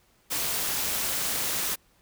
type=noise with amplitude modulation; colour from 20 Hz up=white; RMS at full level=-26 dBFS; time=0.3-1.76 s; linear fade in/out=20 ms; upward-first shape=sine; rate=242 Hz; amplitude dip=55%; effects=pink hiss -64 dBFS RMS until 2.01 s